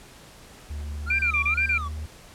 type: tone with pitch glide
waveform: triangle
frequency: 73.42 to 76.58 Hz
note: D2 to D#2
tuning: 0 to -27 cents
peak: -28 dBFS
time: 0.7-2.06 s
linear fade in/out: 5 ms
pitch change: +73 cents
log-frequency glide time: 0.92-1.82 s
type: tone with vibrato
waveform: triangle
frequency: 1336 Hz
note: E6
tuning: 23 cents sharp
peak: -29 dBFS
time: 1.06-1.89 s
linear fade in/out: 20 ms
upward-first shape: sine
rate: 2.1 Hz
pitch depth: 300 cents each way
type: tone bursts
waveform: sine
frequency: 2380 Hz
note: D7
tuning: 22 cents sharp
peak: -20 dBFS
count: 6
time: 1.1-1.779 s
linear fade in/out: 5 ms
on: 89 ms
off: 29 ms
effects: pink hiss -48 dBFS RMS until 2.34 s + low-pass 11000 Hz 12 dB/octave